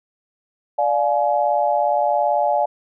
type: chord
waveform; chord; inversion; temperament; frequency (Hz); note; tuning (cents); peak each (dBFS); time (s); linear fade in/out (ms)
sine; D diminished; none; just; 587.3 / 704.8 / 845.8; D5 / F5 / Ab5; 0 / +16 / +31; -20; 0.78-2.66; 10
effects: none